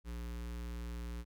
square tone with notch filter, 58.7 Hz, A#1, 13 cents sharp, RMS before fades -42 dBFS, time 0.04-1.25 s, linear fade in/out 50 ms, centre 690 Hz, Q 2, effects none

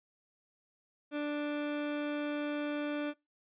30% pulse tone, 294.2 Hz, D4, 3 cents sharp, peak -30 dBFS, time 1.11-3.14 s, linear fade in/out 50 ms, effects noise-tail reverb RT60 0.2 s tail -22 dB re dry + resampled to 8000 Hz

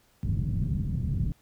white low-pass noise, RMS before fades -28 dBFS, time 0.23-1.32 s, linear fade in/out 0 ms, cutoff 170 Hz, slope 24 dB/octave, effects pink hiss -64 dBFS RMS until 1.41 s

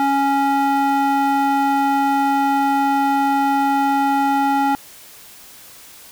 square tone with band-pass filter, 277.2 Hz, C#4, in tune, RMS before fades -17 dBFS, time 0-4.75 s, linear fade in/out 0 ms, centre 820 Hz, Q 1.6, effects white hiss -42 dBFS RMS until 6.11 s

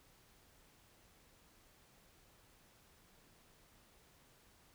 silence, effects pink hiss -67 dBFS RMS until 4.74 s

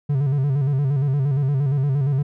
triangle tone with vibrato, 138.59 Hz, C#3, in tune, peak -15 dBFS, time 0.09-2.23 s, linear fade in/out 10 ms, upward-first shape square, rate 8.6 Hz, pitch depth 80 cents each way, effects none

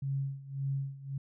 sine tone with tremolo, 137.2 Hz, C#3, 17 cents flat, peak -29 dBFS, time 0.02-1.18 s, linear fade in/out 5 ms, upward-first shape sine, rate 1.8 Hz, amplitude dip 85%, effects none

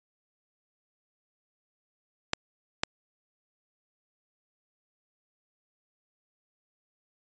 clicks, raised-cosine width 0.2 ms, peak -7 dBFS, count 2, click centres 2.334 / 2.835 s, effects resampled to 16000 Hz

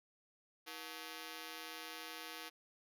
5% pulse ring-modulated tone, 400.7 Hz, G4, 38 cents sharp, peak -32 dBFS, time 0.66-2.5 s, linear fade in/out 20 ms, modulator 80.4 Hz, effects none

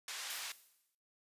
white band-pass noise, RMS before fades -44 dBFS, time 0.08-0.52 s, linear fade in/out 2 ms, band 1000 to 6100 Hz, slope 12 dB/octave
blue noise with exponential decay, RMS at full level -42 dBFS, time 0.3-0.95 s, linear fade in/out 1 ms, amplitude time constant 140 ms
effects noise-tail reverb RT60 0.6 s tail -22 dB re dry + resampled to 32000 Hz

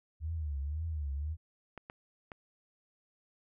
sine tone with vibrato, 75.3 Hz, D2, 44 cents sharp, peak -33 dBFS, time 0.2-1.37 s, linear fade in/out 50 ms, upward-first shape triangle, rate 1.9 Hz, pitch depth 180 cents each way
clicks, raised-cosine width 0.5 ms, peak -29 dBFS, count 3, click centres 1.777 / 1.899 / 2.318 s
effects none

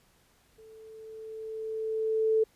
sine tone with level ramp, 440.2 Hz, A4, 1 cent sharp, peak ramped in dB -50 to -20 dBFS, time 0.58-2.44 s, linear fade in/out 10 ms, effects pink hiss -65 dBFS RMS until 2.55 s + resampled to 32000 Hz

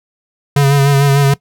square tone with vibrato, 140 Hz, C#3, 18 cents sharp, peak -8 dBFS, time 0.56-1.34 s, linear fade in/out 5 ms, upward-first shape sine, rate 6.7 Hz, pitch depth 35 cents each way, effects noise-tail reverb RT60 0.1 s tail -19 dB re dry

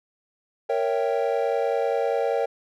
triangle chord, A# diminished seventh, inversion none, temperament equal with one note detuned, 464.3 / 554.4 / 659.3 / 784 Hz, A#4 / C#5 / E5 / G5, -7 / 0 / 0 / 0 cents, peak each -23 / -24 / -28 / -27 dBFS, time 0.69-2.46 s, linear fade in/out 10 ms, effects none

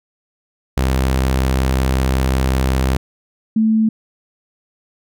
sawtooth / sine tone pair in turn, 65.41 / 220 Hz, C2 / A3, 0 / 0 cents, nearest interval octave + major sixth, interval 2100 cents, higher second, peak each -10 / -11 dBFS, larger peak first, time 0.77-2.97 / 3.56-3.89 s, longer first, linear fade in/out 5 ms, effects none

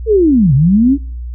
sine linear two-way sweep, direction down then up, 460.8 to 124.9 to 291.5 Hz, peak -6 dBFS, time 0.06-0.98 s, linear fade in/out 50 ms, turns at 0.54 s, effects noise-tail reverb RT60 0.4 s tail -21 dB re dry + added 60 Hz sine -21 dBFS peak until 1.34 s

